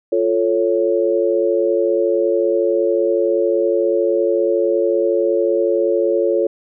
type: chord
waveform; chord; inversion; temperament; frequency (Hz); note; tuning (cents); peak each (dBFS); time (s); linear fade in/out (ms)
sine; F augmented; none; equal; 349.2 / 440 / 554.4; F4 / A4 / C#5; 0 / 0 / 0; -18; 0.12-6.47; 5
effects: none